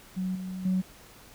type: tone with level steps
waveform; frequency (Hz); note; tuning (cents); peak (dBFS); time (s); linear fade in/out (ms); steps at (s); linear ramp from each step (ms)
sine; 186; F#3; +9; -27 / -33 / -22; 0.16-0.82; 20; 0.35 / 0.65; 5
effects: tanh soft clip ceiling -19 dBFS + pink hiss -52 dBFS RMS until 1.34 s